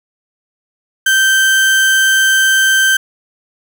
35% pulse tone, 1558 Hz, G6, 11 cents flat, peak -7 dBFS, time 1.06-2.97 s, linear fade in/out 5 ms, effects none

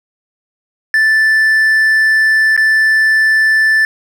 triangle tone with dropouts, 1760 Hz, A6, in tune, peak -6 dBFS, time 0.94-3.85 s, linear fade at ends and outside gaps 1 ms, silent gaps 2.565-2.576 s, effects none

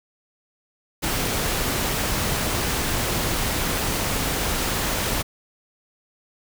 pink noise, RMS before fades -24 dBFS, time 1.02-5.23 s, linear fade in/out 20 ms, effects none

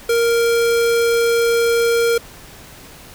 square tone, 466.2 Hz, A#4, in tune, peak -14 dBFS, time 0.09-2.18 s, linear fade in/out 5 ms, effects pink hiss -40 dBFS RMS until 3.14 s

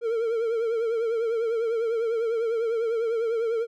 triangle tone with vibrato, 457 Hz, A#4, 34 cents flat, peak -21 dBFS, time 0.01-3.67 s, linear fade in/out 50 ms, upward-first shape triangle, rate 10 Hz, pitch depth 76 cents each way, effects none

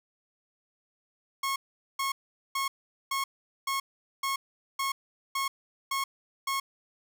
sawtooth tone bursts, 1090 Hz, C#6, 29 cents flat, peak -24 dBFS, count 10, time 1.43-6.6 s, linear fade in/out 5 ms, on 130 ms, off 430 ms, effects none

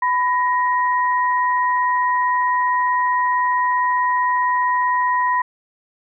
sine tone pair together, 996.4 / 1881 Hz, B5 / A#6, +15 / +15 cents, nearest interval major seventh, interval 1100 cents, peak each -16 / -23 dBFS, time 0.02-5.42 s, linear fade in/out 5 ms, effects none

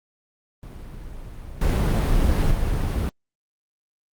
brown noise with level steps, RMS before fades -37 / -18 / -22 dBFS, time 0.63-3.09 s, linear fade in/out 0 ms, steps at 1.61 / 2.51 s, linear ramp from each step 5 ms, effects Opus 32 kbps

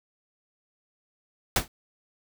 pink noise with exponential decay, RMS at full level -17 dBFS, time 1.56-1.68 s, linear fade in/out 2 ms, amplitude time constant 25 ms, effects none

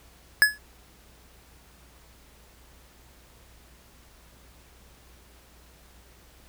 square tone with exponential decay, 1700 Hz, G#6, 40 cents sharp, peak -11 dBFS, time 0.42-0.58 s, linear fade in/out 0 ms, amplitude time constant 34 ms, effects added 60 Hz sine -56 dBFS peak until 6.48 s + pink hiss -56 dBFS RMS until 6.48 s

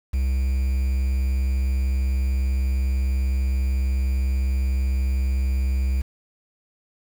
triangle tone with quantisation, 65.41 Hz, C2, in tune, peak -17 dBFS, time 0.13-6.02 s, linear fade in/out 10 ms, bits 7, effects none

